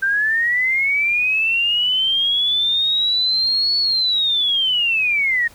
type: linear two-way sweep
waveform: sine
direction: up then down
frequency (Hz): 1555 to 4435 to 1835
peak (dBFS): -15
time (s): 0.02-5.48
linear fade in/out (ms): 10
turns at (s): 3.78
effects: pink hiss -47 dBFS RMS until 5.54 s